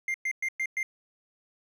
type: tone bursts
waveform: triangle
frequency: 2100 Hz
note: C7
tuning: 6 cents sharp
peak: -25 dBFS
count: 5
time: 0.08-0.83 s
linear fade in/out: 2 ms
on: 62 ms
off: 110 ms
effects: none